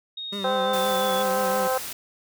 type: tone with pitch glide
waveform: sine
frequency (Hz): 3729 to 3439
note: A#7 to A7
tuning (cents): 0 to -40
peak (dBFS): -31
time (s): 0.17-1.23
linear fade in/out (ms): 5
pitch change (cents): -140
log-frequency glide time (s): 0.33-1.11
type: tone with vibrato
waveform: 25% pulse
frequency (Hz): 196.4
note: G3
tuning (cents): +4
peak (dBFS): -27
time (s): 0.32-1.68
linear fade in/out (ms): 10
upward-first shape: triangle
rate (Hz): 5.8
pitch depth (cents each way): 73
type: harmonic tone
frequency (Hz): 259.3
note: C4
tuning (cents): -15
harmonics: 2 / 3 / 4 / 5 / 6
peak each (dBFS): -24 / -27 / -31 / -32 / -35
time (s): 0.44-1.78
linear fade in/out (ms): 5
type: noise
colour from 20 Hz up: white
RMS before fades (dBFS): -34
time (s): 0.73-1.93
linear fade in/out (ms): 5
effects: none